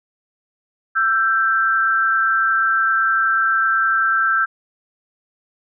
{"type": "tone pair together", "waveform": "sine", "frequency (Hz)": [1337.4, 1568], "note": ["E6", "G6"], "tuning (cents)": [25, 0], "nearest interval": "minor third", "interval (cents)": 275, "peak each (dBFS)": -17, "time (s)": [0.95, 4.46], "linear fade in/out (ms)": 20, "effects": []}